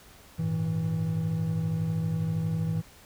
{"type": "tone cluster", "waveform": "triangle", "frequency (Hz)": [100.4, 112.9, 162.2], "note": ["G2", "A2", "E3"], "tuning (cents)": [42, 45, -28], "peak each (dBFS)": [-32, -32, -25], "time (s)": [0.38, 2.82], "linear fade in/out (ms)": 20, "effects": ["pink hiss -53 dBFS RMS until 3.05 s"]}